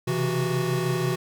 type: tone cluster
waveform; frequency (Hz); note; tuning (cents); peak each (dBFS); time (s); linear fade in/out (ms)
square; 130.6 / 136.6 / 164.3 / 369.2; C3 / C#3 / E3 / F#4; -3 / -25 / -5 / -4; -29 / -33 / -29 / -28; 0.07-1.16; 10
effects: none